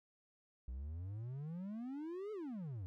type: exponential two-way sweep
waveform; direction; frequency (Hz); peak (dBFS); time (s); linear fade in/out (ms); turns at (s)
triangle; up then down; 59.2 to 440 to 85.6; -40; 0.68-2.86; 0; 2.32
effects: none